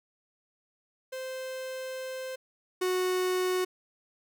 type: tone pair in turn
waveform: 45% pulse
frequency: 520 / 367.7 Hz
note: C5 / F#4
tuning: -11 / -11 cents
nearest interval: tritone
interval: 600 cents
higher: first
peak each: -35 / -26 dBFS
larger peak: second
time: 1.12-2.36 / 2.81-3.65 s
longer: first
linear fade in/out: 10 ms
effects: none

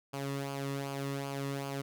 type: tone with flanger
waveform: sawtooth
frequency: 138.59 Hz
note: C#3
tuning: in tune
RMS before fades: -37 dBFS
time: 0.13-1.82 s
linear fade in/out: 10 ms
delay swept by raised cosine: 0.52 to 1.33 ms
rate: 2.6 Hz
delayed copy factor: -0.6
effects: none

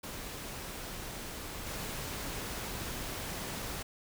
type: noise with level steps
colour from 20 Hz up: pink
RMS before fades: -42 / -39 dBFS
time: 0.03-3.83 s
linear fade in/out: 10 ms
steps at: 1.66 s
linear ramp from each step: 10 ms
effects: none

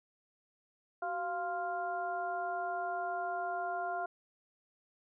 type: harmonic tone with a mistuned harmonic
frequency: 349.2 Hz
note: F4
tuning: in tune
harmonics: 1 / 2 / 3 / 4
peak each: -44 / -35 / -44 / -41 dBFS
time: 1.02-4.06 s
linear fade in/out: 5 ms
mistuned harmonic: 1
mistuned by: +130 cents
effects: none

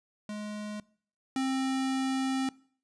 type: tone pair in turn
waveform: square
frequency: 210 / 264.6 Hz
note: G#3 / C4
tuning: +19 / +20 cents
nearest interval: major third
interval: 401 cents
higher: second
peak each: -36 / -28 dBFS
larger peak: second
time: 0.29-0.8 / 1.36-2.49 s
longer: second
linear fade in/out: 2 ms
effects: noise-tail reverb RT60 0.5 s tail -22 dB re dry + resampled to 22050 Hz

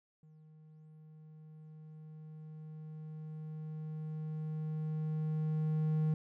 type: tone with level ramp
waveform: triangle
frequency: 155.56 Hz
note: D#3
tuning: in tune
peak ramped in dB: -55 to -26 dBFS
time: 0.23-6.14 s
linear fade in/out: 2 ms
effects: none

